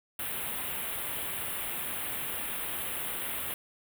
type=band-stop noise; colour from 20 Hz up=white; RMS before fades=-35 dBFS; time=0.19-3.54 s; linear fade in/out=2 ms; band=3500 to 9200 Hz; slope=48 dB/octave; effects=none